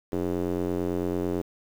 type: tone with band-pass filter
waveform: square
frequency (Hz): 44.52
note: F1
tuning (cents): +34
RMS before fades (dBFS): -28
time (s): 0.12-1.42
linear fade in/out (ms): 10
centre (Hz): 370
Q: 2.2
effects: 8-bit